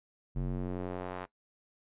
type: tone with band-pass filter sweep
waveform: square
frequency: 45.47 Hz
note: F#1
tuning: 29 cents flat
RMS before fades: -36 dBFS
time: 0.35-1.26 s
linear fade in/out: 20 ms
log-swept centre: 130 to 1100 Hz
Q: 0.91
effects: noise-tail reverb RT60 0.1 s tail -18 dB re dry + resampled to 8000 Hz